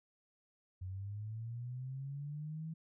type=linear sweep; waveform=sine; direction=up; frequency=90.6 to 162.8 Hz; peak=-40 dBFS; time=0.81-2.74 s; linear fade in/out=10 ms; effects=none